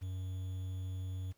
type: tone with quantisation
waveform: triangle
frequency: 93 Hz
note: F#2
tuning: 9 cents sharp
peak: -35 dBFS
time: 0.01-1.33 s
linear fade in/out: 20 ms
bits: 10
effects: pink hiss -74 dBFS RMS until 1.37 s